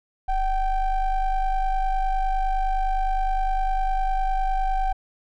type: ring-modulated tone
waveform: triangle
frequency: 394.9 Hz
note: G4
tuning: 13 cents sharp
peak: -15 dBFS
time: 0.28-4.93 s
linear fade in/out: 10 ms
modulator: 370 Hz
effects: none